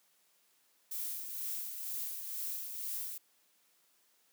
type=noise with tremolo; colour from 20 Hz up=violet; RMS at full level=-38 dBFS; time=0.91-3.18 s; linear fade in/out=5 ms; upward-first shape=sine; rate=2.1 Hz; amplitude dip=45%; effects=white hiss -71 dBFS RMS until 4.32 s + high-pass 200 Hz 12 dB/octave